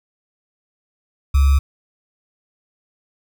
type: tone with sample-and-hold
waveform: sine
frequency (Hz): 69.3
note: C#2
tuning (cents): 0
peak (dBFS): -10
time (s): 1.34-1.59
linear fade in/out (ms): 10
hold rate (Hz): 1225
effects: none